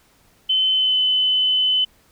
sine tone with pitch glide, 3056 to 3026 Hz, G7 to F#7, -45 to +38 cents, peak -15 dBFS, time 0.49-1.85 s, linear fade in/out 10 ms, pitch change -17 cents, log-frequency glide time 0.72-0.98 s, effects pink hiss -57 dBFS RMS until 2.11 s

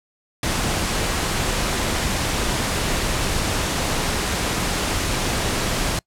pink noise, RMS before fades -22 dBFS, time 0.43-5.99 s, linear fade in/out 2 ms, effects noise-tail reverb RT60 0.1 s tail -26 dB re dry + low-pass 10000 Hz 12 dB/octave

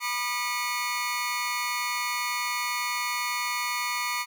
25% pulse tone cluster, 978 / 1210 / 2192 Hz, B5 / D#6 / C#7, -17 / -49 / -20 cents, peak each -28 dBFS, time 0-4.26 s, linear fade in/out 50 ms, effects none

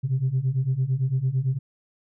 sine beating tone pair, 126.2 / 135.1 Hz, B2 / C#3, +38 / -44 cents, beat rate 8.9 Hz, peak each -24 / -22 dBFS, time 0.03-1.59 s, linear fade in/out 20 ms, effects tanh soft clip ceiling -16 dBFS

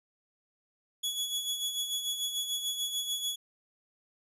sawtooth tone with tremolo, 3379 Hz, G#7, 29 cents sharp, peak -26 dBFS, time 1.03-3.36 s, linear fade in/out 10 ms, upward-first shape sine, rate 6.8 Hz, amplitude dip 55%, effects resampled to 32000 Hz

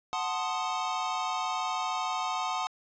square chord, F# diminished seventh, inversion none, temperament equal, 740 / 880 / 1046.5 / 1244.5 Hz, F#5 / A5 / C6 / Eb6, 0 / 0 / 0 / 0 cents, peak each -35 / -36 / -36 / -36 dBFS, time 0.13-2.67 s, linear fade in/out 0 ms, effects resampled to 16000 Hz + 9-bit

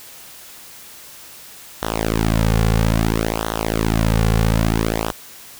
sawtooth tone with flanger, 55 Hz, A1, in tune, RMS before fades -18 dBFS, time 1.82-5.12 s, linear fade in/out 5 ms, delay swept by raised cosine 0.41 to 3.21 ms, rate 0.6 Hz, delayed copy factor -0.9, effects white hiss -40 dBFS RMS until 5.59 s

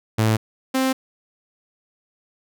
sawtooth tone pair in turn, 110 / 262.7 Hz, A2 / C4, 0 / +7 cents, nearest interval octave + minor third, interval 1507 cents, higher second, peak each -12 / -14 dBFS, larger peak first, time 0.18-0.37 / 0.74-0.93 s, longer neither, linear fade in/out 10 ms, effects none

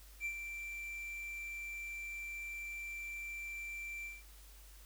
triangle tone with ADSR envelope, 2349 Hz, D7, in tune, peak -33 dBFS, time 0.2-4.23 s, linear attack 52 ms, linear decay 77 ms, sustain -7 dB, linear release 180 ms, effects added 50 Hz sine -55 dBFS peak until 4.85 s + white hiss -61 dBFS RMS until 4.85 s

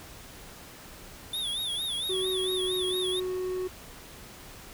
square tone with vibrato, 3520 Hz, A7, in tune, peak -30 dBFS, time 1.33-3.2 s, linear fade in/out 5 ms, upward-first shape sine, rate 4.4 Hz, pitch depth 120 cents each way
triangle tone with pitch glide, 374.6 to 368.6 Hz, F#4 to F#4, +21 to -7 cents, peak -27 dBFS, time 2.09-3.68 s, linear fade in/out 10 ms, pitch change -28 cents, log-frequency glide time 2.28-2.78 s
effects pink hiss -47 dBFS RMS until 4.73 s

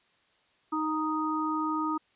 harmonic tone, 311.1 Hz, D#4, in tune, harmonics 1 / 3 / 4, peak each -30 / -34 / -31 dBFS, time 0.72-1.98 s, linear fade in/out 10 ms, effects white hiss -67 dBFS RMS until 2.15 s + resampled to 8000 Hz

